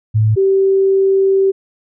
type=tone pair in turn; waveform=sine; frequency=108.7 / 387.4 Hz; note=A2 / G4; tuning=-21 / -20 cents; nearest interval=octave + minor seventh; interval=2201 cents; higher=second; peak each=-9 dBFS; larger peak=neither; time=0.14-0.36 / 0.36-1.52 s; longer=second; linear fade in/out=20 ms; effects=none